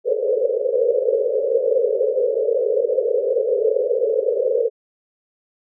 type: band-pass noise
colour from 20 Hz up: pink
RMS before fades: -19 dBFS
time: 0.04-4.7 s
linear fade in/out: 50 ms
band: 430 to 550 Hz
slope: 96 dB/octave
effects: none